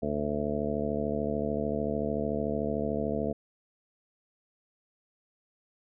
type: harmonic tone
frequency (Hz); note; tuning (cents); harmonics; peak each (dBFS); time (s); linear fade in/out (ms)
73.5; D2; +2; 1 / 2 / 3 / 4 / 5 / 6 / 7 / 8 / 9; -40 / -39 / -33 / -37 / -44 / -34 / -36 / -42 / -35; 0.02-3.33; 10
effects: none